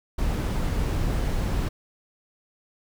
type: noise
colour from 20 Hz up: brown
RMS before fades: -25 dBFS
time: 0.18-1.69 s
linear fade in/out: 10 ms
effects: none